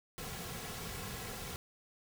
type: noise with comb filter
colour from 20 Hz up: pink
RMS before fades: -43 dBFS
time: 0.18-1.56 s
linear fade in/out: 0 ms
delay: 3.3 ms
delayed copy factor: -0.6
effects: none